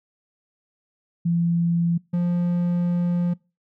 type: tone pair in turn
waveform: sine / triangle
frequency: 170 / 174.88 Hz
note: F3 / F3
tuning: -46 / +3 cents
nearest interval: unison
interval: 49 cents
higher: second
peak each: -18 / -17 dBFS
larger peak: second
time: 1.25-1.98 / 2.13-3.34 s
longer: second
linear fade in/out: 10 ms
effects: noise-tail reverb RT60 0.3 s tail -25 dB re dry